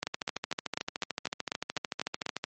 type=two click trains; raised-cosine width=0.2 ms; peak=-13 / -14 dBFS; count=10 / 33; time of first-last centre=0.03-2.263 / 0.07-2.44 s; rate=4.03 / 13.5 Hz; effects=high-pass 150 Hz 12 dB/octave + MP3 32 kbps